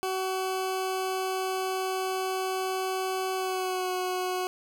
20% pulse tone with pitch glide, 376.7 to 367.2 Hz, F#4 to F#4, +31 to -13 cents, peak -23 dBFS, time 0.03-4.47 s, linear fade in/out 0 ms, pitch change -44 cents, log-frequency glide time 3.35-3.92 s, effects none

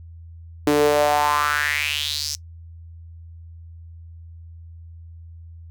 sawtooth tone with high-pass filter sweep, 147.4 Hz, D3, 7 cents sharp, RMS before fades -20 dBFS, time 0.67-2.35 s, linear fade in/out 0 ms, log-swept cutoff 330 to 5700 Hz, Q 4.8, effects noise-tail reverb RT60 0.1 s tail -21 dB re dry + added 83 Hz sine -38 dBFS peak until 5.7 s

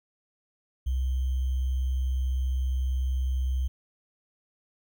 sine tone with sample-and-hold, 64.6 Hz, C2, 21 cents flat, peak -24 dBFS, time 0.86-3.68 s, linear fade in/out 10 ms, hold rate 3150 Hz, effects none

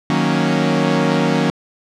sawtooth chord, D# minor seventh, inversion none, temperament equal, 155.56 / 185 / 233.1 / 277.2 Hz, D#3 / F#3 / A#3 / C#4, 0 / 0 / 0 / 0 cents, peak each -16 dBFS, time 0.1-1.5 s, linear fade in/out 0 ms, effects low-pass 5000 Hz 12 dB/octave

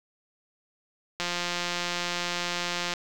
click train, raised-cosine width 0.2 ms, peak -12 dBFS, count 305, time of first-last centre 1.2-2.937 s, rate 175 Hz, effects 7-bit

